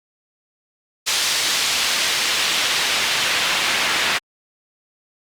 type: noise with band-pass filter sweep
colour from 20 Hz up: pink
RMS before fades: -20 dBFS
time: 1.06-4.19 s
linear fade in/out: 20 ms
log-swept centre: 4500 to 2400 Hz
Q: 0.92
effects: Opus 48 kbps